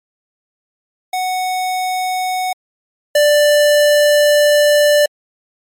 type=tone pair in turn; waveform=square; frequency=740 / 589.8 Hz; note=F#5 / D5; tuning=0 / +7 cents; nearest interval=major third; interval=393 cents; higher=first; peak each=-17 / -9 dBFS; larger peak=second; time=1.13-2.53 / 3.15-5.06 s; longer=second; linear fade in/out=5 ms; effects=MP3 64 kbps